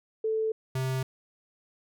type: tone pair in turn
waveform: sine / square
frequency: 440 / 130.96 Hz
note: A4 / C3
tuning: 0 / +2 cents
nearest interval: octave + major sixth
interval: 2098 cents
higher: first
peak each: -25 / -28 dBFS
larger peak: first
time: 0.24-0.52 / 0.75-1.03 s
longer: neither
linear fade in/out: 5 ms
effects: none